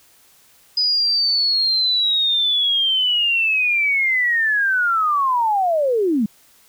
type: linear sweep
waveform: sine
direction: down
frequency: 4989 to 196.6 Hz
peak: -15 dBFS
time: 0.77-6.26 s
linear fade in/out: 5 ms
effects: white hiss -53 dBFS RMS until 6.68 s